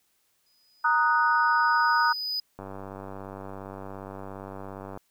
triangle tone with exponential growth, 4978 Hz, D#8, in tune, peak -25 dBFS, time 0.46-2.4 s, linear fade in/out 5 ms, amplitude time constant 420 ms
sine chord, D# minor, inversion second, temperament equal, 932.3 / 1244.5 / 1480 Hz, A#5 / D#6 / F#6, 0 / 0 / 0 cents, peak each -24 dBFS, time 0.84-2.13 s, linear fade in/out 10 ms
click train, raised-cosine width 1 ms, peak -25 dBFS, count 233, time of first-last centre 2.59-4.974 s, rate 97.3 Hz
effects white hiss -70 dBFS RMS until 5.1 s

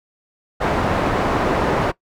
white low-pass noise, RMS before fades -19 dBFS, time 0.6-1.92 s, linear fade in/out 20 ms, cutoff 880 Hz, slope 12 dB/octave, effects noise-tail reverb RT60 0.1 s tail -19 dB re dry

